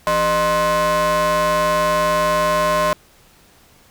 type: ring-modulated tone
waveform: 45% pulse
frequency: 220 Hz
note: A3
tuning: in tune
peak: -12 dBFS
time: 0.07-2.93 s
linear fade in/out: 0 ms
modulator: 830 Hz
effects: pink hiss -51 dBFS RMS until 3.9 s